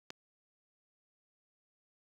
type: click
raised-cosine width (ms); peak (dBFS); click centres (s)
0.2; -24; 0.104
effects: high-pass 60 Hz 12 dB/octave + 9-bit